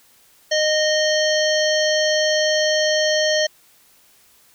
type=harmonic tone with a mistuned harmonic; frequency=616 Hz; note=D#5; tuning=17 cents flat; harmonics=1 / 3 / 5 / 7 / 9 / 10; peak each=-18 / -23 / -25 / -26 / -28 / -28 dBFS; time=0.51-3.47 s; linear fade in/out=10 ms; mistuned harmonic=5; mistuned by=+28 cents; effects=white hiss -54 dBFS RMS until 4.54 s